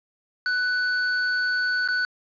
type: tone with dropouts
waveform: square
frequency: 1490 Hz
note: F#6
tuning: 12 cents sharp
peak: -22 dBFS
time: 0.46-2.05 s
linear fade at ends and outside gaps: 1 ms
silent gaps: 1.877-1.886 s
effects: resampled to 11025 Hz + 8-bit